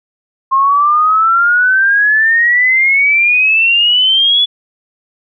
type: exponential sweep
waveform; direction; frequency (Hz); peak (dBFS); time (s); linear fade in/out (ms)
sine; up; 1062 to 3440; -7; 0.51-4.46; 20
effects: none